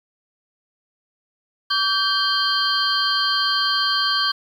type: tone cluster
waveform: sine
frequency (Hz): 1145 / 1562 / 3156 / 4233 / 4692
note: D6 / G6 / G7 / C8 / D8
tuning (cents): -44 / -7 / +11 / +19 / -2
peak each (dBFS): -24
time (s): 1.7-4.32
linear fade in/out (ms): 10
effects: 8-bit